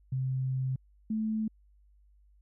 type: tone pair in turn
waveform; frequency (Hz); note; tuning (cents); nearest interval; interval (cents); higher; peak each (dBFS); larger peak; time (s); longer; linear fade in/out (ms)
sine; 130.81 / 218.3; C3 / A3; 0 / -13; major sixth; 887; second; -28; neither; 0.12-0.76 / 1.1-1.48; first; 5
effects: added 50 Hz sine -59 dBFS peak until 2.41 s